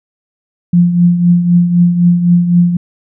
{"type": "tone with tremolo", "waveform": "sine", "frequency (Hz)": 174.61, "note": "F3", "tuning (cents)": 0, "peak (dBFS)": -3, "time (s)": [0.73, 2.77], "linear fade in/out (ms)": 5, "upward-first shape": "triangle", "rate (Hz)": 3.9, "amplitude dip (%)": 65, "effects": []}